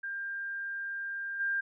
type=tone with level steps; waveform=sine; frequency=1596 Hz; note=G6; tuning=31 cents sharp; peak=-34 / -28 dBFS; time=0.03-1.61 s; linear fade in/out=10 ms; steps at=1.39 s; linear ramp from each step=20 ms; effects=none